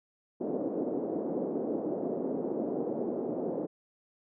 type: band-pass noise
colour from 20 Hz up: pink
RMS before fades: -33 dBFS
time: 0.4-3.67 s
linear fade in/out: 20 ms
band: 240 to 550 Hz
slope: 24 dB/octave
effects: none